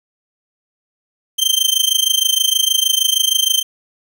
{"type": "tone with amplitude modulation", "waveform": "sawtooth", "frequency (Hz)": 3136, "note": "G7", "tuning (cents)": 0, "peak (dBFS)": -6, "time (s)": [1.38, 3.63], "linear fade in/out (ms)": 20, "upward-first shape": "sine", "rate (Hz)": 26.4, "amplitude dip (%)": 90, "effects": ["8-bit"]}